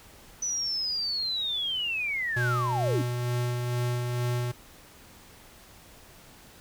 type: linear sweep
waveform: sine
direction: down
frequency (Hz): 6010 to 249.9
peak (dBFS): -27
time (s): 0.42-3.02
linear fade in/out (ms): 5
type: tone with tremolo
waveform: square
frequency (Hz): 122.1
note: B2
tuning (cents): -19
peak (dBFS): -26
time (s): 2.36-4.52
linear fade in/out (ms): 10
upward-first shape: sine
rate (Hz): 2.2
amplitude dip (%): 30
effects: pink hiss -52 dBFS RMS until 6.6 s